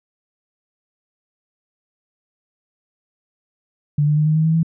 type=tone with pitch steps; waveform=sine; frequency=146.83 / 149.48 / 152.18 / 154.93 / 157.73 / 160.58 / 163.48 Hz; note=D3 / D3 / D#3 / D#3 / D#3 / E3 / E3; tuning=0 / +31 / -38 / -7 / +24 / -45 / -14 cents; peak=-13 dBFS; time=3.98-4.631 s; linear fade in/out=5 ms; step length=93 ms; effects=none